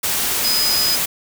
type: tone in noise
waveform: sine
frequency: 5000 Hz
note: D#8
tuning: 8 cents sharp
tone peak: -17 dBFS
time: 0.44-0.96 s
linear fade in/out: 10 ms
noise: white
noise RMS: -20 dBFS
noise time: 0.03-1.06 s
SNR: 0 dB
effects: none